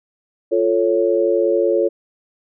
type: chord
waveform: sine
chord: F augmented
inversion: none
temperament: equal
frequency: 349.2 / 440 / 554.4 Hz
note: F4 / A4 / C#5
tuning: 0 / 0 / 0 cents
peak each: -18 dBFS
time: 0.51-1.89 s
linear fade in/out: 20 ms
effects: none